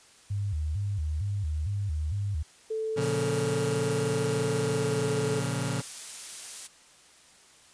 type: tone with vibrato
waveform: sine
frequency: 88 Hz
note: F2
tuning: 14 cents sharp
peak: -27 dBFS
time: 0.3-2.43 s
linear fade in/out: 10 ms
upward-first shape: square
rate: 2.2 Hz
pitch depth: 240 cents each way
type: tone with pitch glide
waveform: sine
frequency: 440 to 434.2 Hz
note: A4 to A4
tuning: 0 to -23 cents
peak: -28 dBFS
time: 2.7-5.4 s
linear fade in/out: 10 ms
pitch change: -23 cents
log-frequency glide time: 4.65-5.06 s
type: chord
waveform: sawtooth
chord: Bb minor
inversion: none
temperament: just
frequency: 116.54 / 139.85 / 174.81 Hz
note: Bb2 / Db3 / F3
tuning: 0 / +16 / +2 cents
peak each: -28 / -27 / -31 dBFS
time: 2.96-5.82 s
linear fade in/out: 20 ms
type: noise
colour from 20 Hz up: blue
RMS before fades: -37 dBFS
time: 3-6.68 s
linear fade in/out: 20 ms
effects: white hiss -56 dBFS RMS until 7.73 s + resampled to 22050 Hz